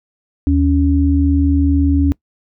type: tone pair together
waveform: sine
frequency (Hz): 78.07 / 279.4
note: D#2 / C#4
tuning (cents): +6 / +14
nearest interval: octave + minor seventh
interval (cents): 2208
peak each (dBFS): -13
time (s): 0.47-2.12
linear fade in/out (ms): 0
effects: noise-tail reverb RT60 0.1 s tail -23 dB re dry